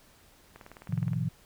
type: click train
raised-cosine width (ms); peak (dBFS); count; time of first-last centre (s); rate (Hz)
0.5; -31; 12; 0.56-1.133; 19.2
type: chord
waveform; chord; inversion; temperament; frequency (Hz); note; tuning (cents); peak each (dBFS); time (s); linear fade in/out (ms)
sine; F dominant seventh; first; equal with one note detuned; 110 / 130.81 / 153.33 / 174.61; A2 / C3 / Eb3 / F3; 0 / 0 / -25 / 0; -33; 0.89-1.29; 10
effects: pink hiss -59 dBFS RMS until 1.45 s